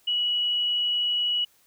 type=tone; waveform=sine; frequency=2928 Hz; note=F#7; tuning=19 cents flat; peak=-22 dBFS; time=0.07-1.45 s; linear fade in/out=10 ms; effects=white hiss -62 dBFS RMS until 1.66 s